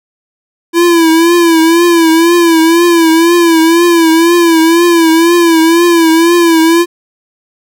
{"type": "tone with vibrato", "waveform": "square", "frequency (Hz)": 334.4, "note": "E4", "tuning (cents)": 25, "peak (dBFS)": -5, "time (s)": [0.73, 6.86], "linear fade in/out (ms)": 50, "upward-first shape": "triangle", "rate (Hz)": 2, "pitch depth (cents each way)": 79, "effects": []}